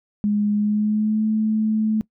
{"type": "tone with pitch glide", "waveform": "sine", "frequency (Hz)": [207.5, 217.1], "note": ["G#3", "A3"], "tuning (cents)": [-1, -23], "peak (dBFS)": -17, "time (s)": [0.24, 2.01], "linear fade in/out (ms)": 0, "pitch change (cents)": 78, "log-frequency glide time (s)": [0.54, 1.25], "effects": ["noise-tail reverb RT60 0.1 s tail -21 dB re dry"]}